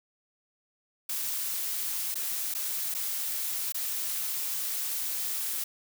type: noise with dropouts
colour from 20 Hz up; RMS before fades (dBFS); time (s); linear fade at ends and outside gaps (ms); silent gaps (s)
blue; -32; 1.09-5.64; 5; 2.144-2.154 / 2.54-2.548 / 2.942-2.947 / 3.723-3.744
effects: none